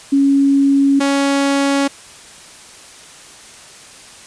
sine / sawtooth tone pair in turn, 277.2 / 278.4 Hz, C#4 / C#4, 0 / +8 cents, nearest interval unison, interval 8 cents, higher second, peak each -9 dBFS, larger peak neither, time 0.12-1 / 1-1.88 s, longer neither, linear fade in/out 10 ms, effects white hiss -39 dBFS RMS until 4.26 s + resampled to 22050 Hz

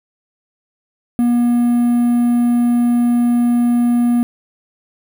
triangle tone with quantisation, 240 Hz, B3, 49 cents flat, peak -9 dBFS, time 1.19-4.23 s, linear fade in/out 0 ms, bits 6, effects none

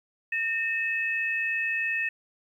sine tone pair together, 1827 / 2584 Hz, A#6 / E7, -35 / -35 cents, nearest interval tritone, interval 600 cents, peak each -28 dBFS, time 0.32-2.09 s, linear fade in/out 5 ms, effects 10-bit

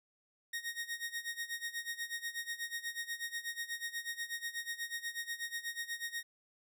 sawtooth tone with tremolo, 1864.7 Hz, A#6, in tune, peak -32 dBFS, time 0.53-6.23 s, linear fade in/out 5 ms, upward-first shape sine, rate 8.2 Hz, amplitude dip 85%, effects none

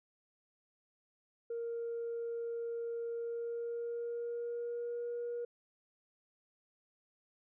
sine tone with pitch glide, 466.2 to 476.8 Hz, A#4 to A#4, 0 to +39 cents, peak -35 dBFS, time 1.5-5.45 s, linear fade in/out 5 ms, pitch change +39 cents, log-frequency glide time 3.13-5.08 s, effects tanh soft clip ceiling -33 dBFS

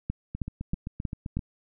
two click trains, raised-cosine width 5 ms, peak -16 / -21 dBFS, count 5 / 9, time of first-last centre 0.1-1.37 / 0.35-1.392 s, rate 3.15 / 7.68 Hz, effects none

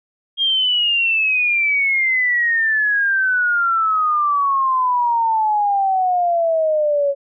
sine exponential sweep, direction down, 3247 to 554.4 Hz, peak -14 dBFS, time 0.37-7.15 s, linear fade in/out 50 ms, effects none

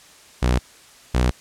sawtooth tone pair in turn, 61.74 / 61.99 Hz, B1 / B1, 0 / +7 cents, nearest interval unison, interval 7 cents, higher second, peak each -12 dBFS, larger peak neither, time 0.42-0.59 / 1.14-1.31 s, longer neither, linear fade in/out 10 ms, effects white hiss -48 dBFS RMS until 1.4 s + low-pass 9000 Hz 12 dB/octave

